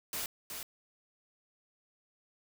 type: noise with echo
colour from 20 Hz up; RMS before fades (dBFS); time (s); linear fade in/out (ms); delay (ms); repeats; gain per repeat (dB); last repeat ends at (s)
white; -37; 0.13-0.26; 2; 370; 1; -5; 0.63
effects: none